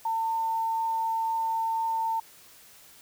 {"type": "tone", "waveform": "sine", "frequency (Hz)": 901, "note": "A5", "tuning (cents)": 41, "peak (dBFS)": -25, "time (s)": [0.05, 2.2], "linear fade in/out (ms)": 5, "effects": ["white hiss -53 dBFS RMS until 3.01 s"]}